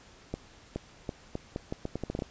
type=accelerating click train; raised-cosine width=2 ms; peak=-19 dBFS; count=13; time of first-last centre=0.34-2.222 s; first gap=420 ms; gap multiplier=0.79; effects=pink hiss -55 dBFS RMS until 2.3 s + resampled to 16000 Hz